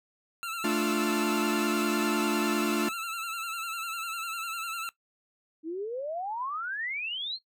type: tone with vibrato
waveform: 25% pulse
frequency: 1347 Hz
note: E6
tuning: 37 cents sharp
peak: -29 dBFS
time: 0.43-4.89 s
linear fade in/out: 0 ms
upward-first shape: sine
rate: 10 Hz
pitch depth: 61 cents each way
type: chord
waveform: 45% pulse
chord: D minor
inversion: second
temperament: equal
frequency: 220 / 293.7 / 349.2 Hz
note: A3 / D4 / F4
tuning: 0 / 0 / 0 cents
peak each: -30 dBFS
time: 0.64-2.89 s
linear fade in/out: 5 ms
type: exponential sweep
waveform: sine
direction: up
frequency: 306.6 to 4331 Hz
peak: -31 dBFS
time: 5.63-7.39 s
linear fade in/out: 50 ms
effects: noise-tail reverb RT60 0.1 s tail -17 dB re dry